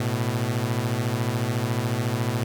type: beating tone pair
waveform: sawtooth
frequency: 110 / 124 Hz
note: A2 / B2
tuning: 0 / +7 cents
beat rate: 14 Hz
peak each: -22 dBFS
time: 0-2.44 s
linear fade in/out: 5 ms
effects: none